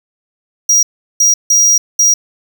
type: tone bursts at uneven times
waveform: square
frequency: 5730 Hz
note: F8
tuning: 44 cents sharp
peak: -7 dBFS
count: 4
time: 0.69-0.83 / 1.2-1.34 / 1.5-1.78 / 1.99-2.14 s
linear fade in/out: 5 ms
effects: none